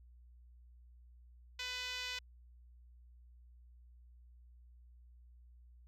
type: tone with band-pass filter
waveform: 5% pulse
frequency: 499.8 Hz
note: B4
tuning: 21 cents sharp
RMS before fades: -42 dBFS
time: 1.59-2.19 s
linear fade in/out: 5 ms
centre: 2800 Hz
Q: 0.97
effects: added 60 Hz sine -57 dBFS peak until 5.87 s